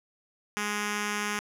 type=tone with notch filter; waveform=5% pulse; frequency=207.7 Hz; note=G#3; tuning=in tune; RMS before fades=-31 dBFS; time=0.57-1.39 s; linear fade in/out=0 ms; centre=600 Hz; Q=1.3; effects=low-pass 12000 Hz 12 dB/octave